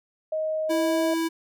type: tone with pitch glide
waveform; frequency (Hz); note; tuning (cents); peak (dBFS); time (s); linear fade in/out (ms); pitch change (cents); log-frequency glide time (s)
sine; 627 to 639.8; D#5 to D#5; +13 to +48; -24; 0.32-1.14; 5; +35; 0.73-1.01
type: tone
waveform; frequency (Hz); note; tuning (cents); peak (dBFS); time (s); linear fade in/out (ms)
square; 328.3; E4; -7; -24; 0.69-1.29; 20
effects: none